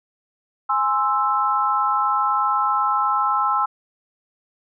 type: chord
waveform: sine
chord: Ab augmented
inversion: none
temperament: equal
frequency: 830.6 / 1046.5 / 1318.5 Hz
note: Ab5 / C6 / E6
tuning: 0 / 0 / 0 cents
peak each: -23 / -22 / -20 dBFS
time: 0.69-3.66 s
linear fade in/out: 10 ms
effects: none